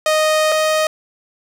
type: tone pair in turn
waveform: sawtooth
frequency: 621 / 623.5 Hz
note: D#5 / D#5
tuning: -3 / +3 cents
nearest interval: unison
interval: 6 cents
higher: second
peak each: -9 / -10 dBFS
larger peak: first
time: 0.06-0.52 / 0.52-0.87 s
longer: first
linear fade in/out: 2 ms
effects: low-pass 11000 Hz 12 dB/octave + 7-bit